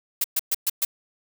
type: noise bursts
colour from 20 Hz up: blue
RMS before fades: -22 dBFS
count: 5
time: 0.21-0.85 s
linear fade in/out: 5 ms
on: 32 ms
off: 120 ms
effects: none